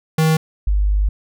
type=tone pair in turn; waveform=square / sine; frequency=158.6 / 50.36 Hz; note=D#3 / G1; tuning=+33 / +47 cents; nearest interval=octave + minor sixth; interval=1986 cents; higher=first; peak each=-13 dBFS; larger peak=neither; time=0.18-0.37 / 0.67-1.09 s; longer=second; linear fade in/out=5 ms; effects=none